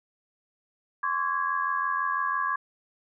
sine tone cluster, 1050 / 1136 / 1652 Hz, C6 / C#6 / G#6, +6 / +42 / -10 cents, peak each -30 / -28 / -30 dBFS, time 1.03-2.56 s, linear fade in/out 5 ms, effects none

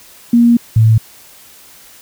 sine tone pair in turn, 236.3 / 111.21 Hz, A#3 / A2, +24 / +19 cents, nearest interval octave + minor second, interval 1305 cents, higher first, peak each -5 dBFS, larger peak neither, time 0.33-0.57 / 0.76-0.98 s, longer first, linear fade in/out 5 ms, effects white hiss -41 dBFS RMS until 2.01 s

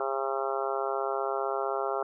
harmonic tone, 135.4 Hz, C#3, 40 cents flat, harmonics 3 / 4 / 5 / 6 / 7 / 8 / 9 / 10, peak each -33 / -35 / -34 / -36 / -40 / -39 / -39 / -37 dBFS, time 0-2.03 s, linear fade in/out 2 ms, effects none

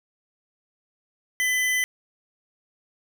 square tone pair together, 2006 / 3085 Hz, B6 / G7, +26 / -28 cents, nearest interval perfect fifth, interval 746 cents, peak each -22 / -32 dBFS, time 1.4-1.84 s, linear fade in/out 0 ms, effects none

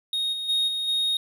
triangle tone with level steps, 3729 Hz, A#7, in tune, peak -22 / -27 / -19 / -24 / -20 dBFS, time 0.13-1.17 s, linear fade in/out 2 ms, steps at 0.32 / 0.48 / 0.67 / 0.87 s, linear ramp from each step 20 ms, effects none

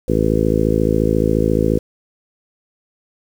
harmonic tone, 54.3 Hz, A1, 22 cents flat, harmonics 1 / 2 / 3 / 4 / 5 / 6 / 7 / 8 / 9, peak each -22 / -22 / -22 / -22 / -22 / -22 / -22 / -22 / -22 dBFS, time 0.08-1.79 s, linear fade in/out 5 ms, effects 7-bit

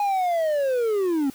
triangle linear sweep, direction down, 830.6 to 261.6 Hz, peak -18 dBFS, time 0-1.3 s, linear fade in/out 2 ms, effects white hiss -48 dBFS RMS until 1.34 s

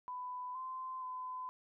sine tone with pitch steps, 998 / 1034 / 1015 Hz, B5 / C6 / B5, +18 / -21 / +47 cents, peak -40 dBFS, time 0.08-1.49 s, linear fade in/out 0 ms, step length 470 ms, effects none

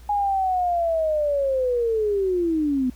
sine linear sweep, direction down, 830.6 to 246.9 Hz, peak -19 dBFS, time 0.09-2.9 s, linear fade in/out 5 ms, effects added 60 Hz sine -41 dBFS peak until 2.95 s + pink hiss -54 dBFS RMS until 2.95 s

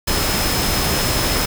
sine tone in noise, 5160 Hz, E8, 38 cents flat, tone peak -26 dBFS, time 0.07-1.46 s, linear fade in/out 10 ms, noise pink, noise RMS -19 dBFS, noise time 0.07-1.46 s, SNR -10 dB, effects none

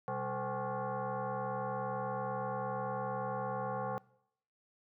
sine tone with frequency modulation, 124.9 Hz, B2, 20 cents sharp, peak -34 dBFS, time 0.08-3.98 s, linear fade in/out 0 ms, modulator 321 Hz, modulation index 3.2, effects noise-tail reverb RT60 0.7 s tail -22 dB re dry

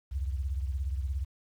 sine beating tone pair, 66.2 / 83.2 Hz, C2 / E2, +21 / +17 cents, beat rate 17 Hz, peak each -30 / -37 dBFS, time 0.11-1.25 s, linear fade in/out 20 ms, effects 10-bit

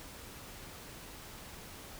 silence, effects pink hiss -49 dBFS RMS until 1.99 s

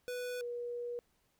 square / sine tone pair in turn, 493.9 / 480.9 Hz, B4 / B4, 0 / -46 cents, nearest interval unison, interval 46 cents, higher first, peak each -38 / -37 dBFS, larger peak second, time 0.08-0.41 / 0.41-0.99 s, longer second, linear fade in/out 0 ms, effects pink hiss -75 dBFS RMS until 1.39 s

